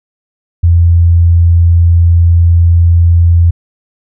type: tone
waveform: sine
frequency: 85.1 Hz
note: F2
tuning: 44 cents flat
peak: -3 dBFS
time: 0.63-3.51 s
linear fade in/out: 10 ms
effects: none